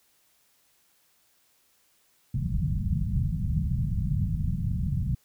white low-pass noise, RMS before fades -27 dBFS, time 2.34-5.15 s, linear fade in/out 5 ms, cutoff 180 Hz, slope 48 dB/octave, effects white hiss -66 dBFS RMS until 5.24 s

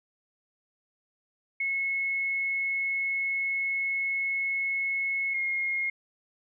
sine tone pair in turn, 2185 / 2146 Hz, C#7 / C7, -26 / +43 cents, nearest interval unison, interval 31 cents, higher first, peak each -26 dBFS, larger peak neither, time 1.6-5.34 / 5.34-5.9 s, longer first, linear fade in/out 5 ms, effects none

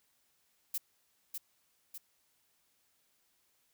violet noise with echo, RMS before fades -35 dBFS, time 0.74-0.78 s, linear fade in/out 5 ms, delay 600 ms, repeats 2, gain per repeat -5 dB, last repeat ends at 1.98 s, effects white hiss -74 dBFS RMS until 3.73 s

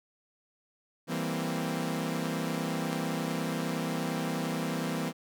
sawtooth chord, C dominant seventh, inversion first, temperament equal, 164.81 / 196 / 233.1 / 261.6 Hz, E3 / G3 / Bb3 / C4, 0 / 0 / 0 / 0 cents, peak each -30 / -35 / -32 / -32 dBFS, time 1.07-5.13 s, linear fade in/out 50 ms, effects none

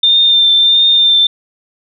sine tone with vibrato, 3600 Hz, A7, 39 cents sharp, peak -6 dBFS, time 0.03-1.27 s, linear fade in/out 5 ms, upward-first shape triangle, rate 1.5 Hz, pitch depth 24 cents each way, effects none

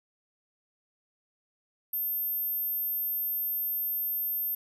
sine tone, 13290 Hz, G#9, in tune, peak -28 dBFS, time 1.93-4.55 s, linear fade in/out 5 ms, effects none

